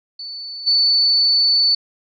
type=tone with level steps; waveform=sine; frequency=4487 Hz; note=C#8; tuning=20 cents sharp; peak=-28 / -12 dBFS; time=0.19-1.75 s; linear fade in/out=5 ms; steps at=0.66 s; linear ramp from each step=20 ms; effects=none